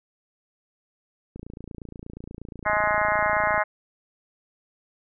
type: click train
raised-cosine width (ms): 3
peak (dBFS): -25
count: 64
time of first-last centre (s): 1.36-3.578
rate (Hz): 28.4
type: harmonic tone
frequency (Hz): 210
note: G#3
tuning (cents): +19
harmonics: 3 / 4 / 5 / 6 / 7 / 8 / 9 / 10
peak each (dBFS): -26 / -27 / -28 / -29 / -29 / -30 / -31 / -31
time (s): 2.65-3.64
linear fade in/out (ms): 20
effects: none